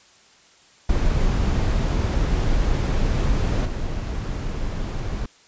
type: noise with level steps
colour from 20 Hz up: brown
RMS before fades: -20 / -26 dBFS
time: 0.89-5.26 s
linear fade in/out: 5 ms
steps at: 3.65 s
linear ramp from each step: 10 ms
effects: white hiss -53 dBFS RMS until 5.47 s + resampled to 16000 Hz